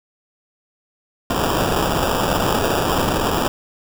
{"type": "noise with sample-and-hold", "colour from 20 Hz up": "white", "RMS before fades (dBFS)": -19, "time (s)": [1.3, 3.48], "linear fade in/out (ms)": 2, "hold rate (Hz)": 2100, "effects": []}